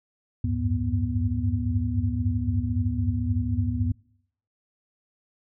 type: tone cluster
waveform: sine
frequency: 74.8 / 92.9 / 96.7 / 106.5 / 244.8 Hz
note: D2 / F#2 / G2 / G#2 / B3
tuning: +32 / +7 / -23 / +44 / -15 cents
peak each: -30 / -29 / -30 / -28 / -29 dBFS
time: 0.44-3.92 s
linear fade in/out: 5 ms
effects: noise-tail reverb RT60 0.7 s tail -25 dB re dry